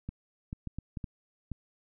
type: clicks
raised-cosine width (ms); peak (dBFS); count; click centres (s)
5; -24; 7; 0.09 / 0.529 / 0.673 / 0.786 / 0.972 / 1.042 / 1.517
effects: none